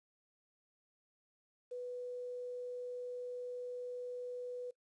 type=tone with quantisation; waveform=sine; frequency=493.9 Hz; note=B4; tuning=in tune; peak=-40 dBFS; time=1.71-4.71 s; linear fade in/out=10 ms; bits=11; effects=noise-tail reverb RT60 0.1 s tail -22 dB re dry + resampled to 22050 Hz